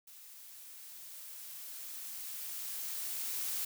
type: noise with level ramp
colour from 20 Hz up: blue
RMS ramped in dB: -54 to -36 dBFS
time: 0.07-3.65 s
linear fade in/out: 5 ms
effects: none